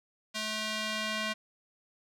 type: tone with band-pass filter sweep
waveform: square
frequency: 216.1 Hz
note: A3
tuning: 31 cents flat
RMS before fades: -34 dBFS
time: 0.34-1.34 s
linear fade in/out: 20 ms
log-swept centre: 4100 to 2600 Hz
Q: 0.92
effects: none